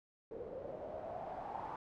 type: noise with low-pass filter sweep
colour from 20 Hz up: white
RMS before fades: -45 dBFS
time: 0.31-1.76 s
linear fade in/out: 2 ms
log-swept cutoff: 470 to 910 Hz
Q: 6.1
effects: none